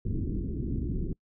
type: low-pass noise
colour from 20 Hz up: pink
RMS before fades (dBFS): -31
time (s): 0.05-1.13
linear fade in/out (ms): 2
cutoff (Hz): 370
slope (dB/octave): 48
effects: noise-tail reverb RT60 0.1 s tail -25 dB re dry